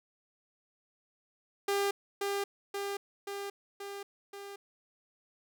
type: tone with echo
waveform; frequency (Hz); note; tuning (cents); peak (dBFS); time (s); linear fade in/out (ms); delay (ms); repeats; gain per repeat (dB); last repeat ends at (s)
sawtooth; 400; G4; +35; -24; 1.68-1.91; 5; 530; 5; -3; 4.56
effects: none